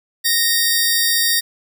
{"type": "tone pair together", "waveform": "15% pulse", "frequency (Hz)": [1856, 4677], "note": ["A#6", "D8"], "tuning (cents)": [-8, -8], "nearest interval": "octave + major third", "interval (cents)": 1600, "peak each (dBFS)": -11, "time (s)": [0.24, 1.41], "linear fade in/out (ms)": 20, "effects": []}